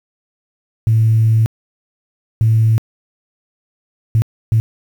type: tone bursts at uneven times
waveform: sine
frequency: 111.5 Hz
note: A2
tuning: 23 cents sharp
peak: -8 dBFS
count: 4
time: 0.87-1.46 / 2.41-2.78 / 4.15-4.22 / 4.52-4.6 s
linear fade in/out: 0 ms
effects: tanh soft clip ceiling -4 dBFS + 7-bit